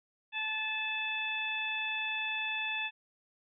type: harmonic tone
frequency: 870 Hz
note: A5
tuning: 20 cents flat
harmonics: 1 / 2 / 3 / 4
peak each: -42 / -39 / -34 / -40 dBFS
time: 0.32-2.91 s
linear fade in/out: 50 ms
effects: none